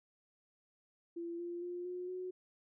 sine tone with pitch steps, 340 / 346.5 / 353.2 / 360 / 366.9 Hz, F4 / F4 / F4 / F#4 / F#4, -46 / -14 / +20 / -47 / -15 cents, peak -39 dBFS, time 1.16-2.31 s, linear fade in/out 10 ms, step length 230 ms, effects none

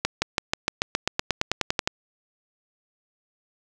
accelerating click train, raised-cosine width 0.2 ms, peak -4 dBFS, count 16, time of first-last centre 0.05-1.875 s, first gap 170 ms, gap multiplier 0.95, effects none

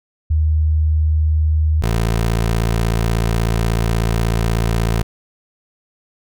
sine / 20% pulse tone pair in turn, 77.6 / 56.41 Hz, D#2 / A1, -4 / +44 cents, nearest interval tritone, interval 552 cents, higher first, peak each -12 / -10 dBFS, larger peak second, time 0.3-1.82 / 1.82-5.03 s, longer second, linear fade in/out 10 ms, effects none

